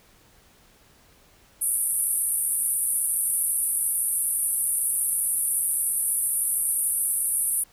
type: band-pass noise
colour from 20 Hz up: pink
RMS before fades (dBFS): -25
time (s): 1.61-7.64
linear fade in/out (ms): 10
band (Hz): 9100 to 12000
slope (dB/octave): 96
effects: pink hiss -57 dBFS RMS until 7.72 s